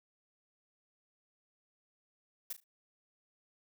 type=noise with echo; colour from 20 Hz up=blue; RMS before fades=-39 dBFS; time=2.5-2.53 s; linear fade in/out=5 ms; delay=37 ms; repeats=3; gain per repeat=-12 dB; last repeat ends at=2.641 s; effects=none